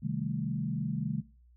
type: chord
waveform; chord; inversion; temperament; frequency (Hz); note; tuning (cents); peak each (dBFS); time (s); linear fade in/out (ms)
sine; A half-diminished seventh; first; equal; 130.81 / 155.56 / 196 / 220; C3 / Eb3 / G3 / A3; 0 / 0 / 0 / 0; -36 / -34 / -37 / -37; 0.02-1.22; 20
effects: noise-tail reverb RT60 0.4 s tail -22 dB re dry + added 60 Hz sine -57 dBFS peak until 1.56 s